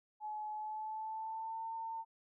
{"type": "tone with pitch glide", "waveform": "sine", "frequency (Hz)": [852, 902.7], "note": ["G#5", "A5"], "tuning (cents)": [44, 44], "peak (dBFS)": -39, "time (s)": [0.2, 2.05], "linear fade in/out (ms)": 50, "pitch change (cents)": 100, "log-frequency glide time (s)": [0.52, 1.66], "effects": []}